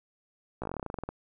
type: slowing click train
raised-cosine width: 1 ms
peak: -21 dBFS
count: 16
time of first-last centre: 0.62-1.09 s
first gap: 16 ms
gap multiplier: 1.09
effects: none

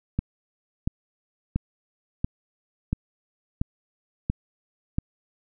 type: click train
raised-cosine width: 5 ms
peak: -11 dBFS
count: 8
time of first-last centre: 0.19-4.985 s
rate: 1.46 Hz
effects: none

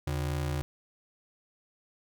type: ring-modulated tone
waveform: square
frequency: 110 Hz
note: A2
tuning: in tune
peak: -27 dBFS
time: 0.07-0.62 s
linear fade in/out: 0 ms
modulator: 31.1 Hz
effects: none

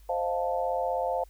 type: chord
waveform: sine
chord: F dominant seventh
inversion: second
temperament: equal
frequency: 523.3 / 622.3 / 698.5 / 880 Hz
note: C5 / Eb5 / F5 / A5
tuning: 0 / 0 / 0 / 0 cents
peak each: -30 / -35 / -30 / -33 dBFS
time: 0.09-1.24 s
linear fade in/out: 5 ms
effects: added 50 Hz sine -50 dBFS peak until 1.29 s + white hiss -64 dBFS RMS until 1.29 s

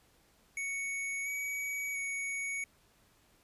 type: tone with pitch steps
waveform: square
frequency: 2224 / 2264 / 2232 Hz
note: C#7 / C#7 / C#7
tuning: +5 / +36 / +11 cents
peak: -35 dBFS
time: 0.57-2.64 s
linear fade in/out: 2 ms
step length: 690 ms
effects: pink hiss -67 dBFS RMS until 3.43 s + resampled to 32000 Hz

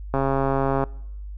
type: click train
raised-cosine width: 1 ms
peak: -9 dBFS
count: 96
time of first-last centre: 0.14-0.839 s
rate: 136 Hz
effects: noise-tail reverb RT60 0.8 s tail -24 dB re dry + added 50 Hz sine -32 dBFS peak until 1.37 s

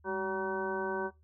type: harmonic tone with a mistuned harmonic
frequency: 190 Hz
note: F#3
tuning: 46 cents sharp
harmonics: 1 / 2 / 3 / 4 / 5 / 6 / 8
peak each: -43 / -34 / -41 / -45 / -36 / -45 / -39 dBFS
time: 0.04-1.11 s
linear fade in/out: 50 ms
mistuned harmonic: 1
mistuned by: +100 cents
effects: noise-tail reverb RT60 0.2 s tail -17 dB re dry + added 77 Hz sine -60 dBFS peak until 1.23 s

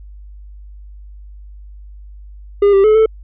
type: tone with pitch steps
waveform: triangle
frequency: 405.1 / 392 / 430.4 / 440.5 Hz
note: G#4 / G4 / A4 / A4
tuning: -43 / 0 / -38 / +2 cents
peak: -5 dBFS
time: 2.62-3.06 s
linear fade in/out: 5 ms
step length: 110 ms
effects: added 50 Hz sine -33 dBFS peak until 3.23 s + resampled to 8000 Hz

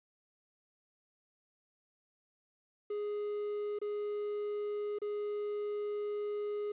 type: tone with dropouts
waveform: triangle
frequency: 415.3 Hz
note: G#4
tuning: in tune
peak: -32 dBFS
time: 2.9-6.72 s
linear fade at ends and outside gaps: 5 ms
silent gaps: 3.789-3.815 / 4.987-5.017 s
effects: resampled to 8000 Hz + 11-bit

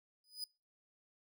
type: tone with exponential growth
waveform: 40% pulse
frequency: 4978 Hz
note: D#8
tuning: in tune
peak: -35 dBFS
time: 0.24-0.44 s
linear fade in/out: 2 ms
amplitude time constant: 43 ms
effects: noise-tail reverb RT60 0.3 s tail -25 dB re dry

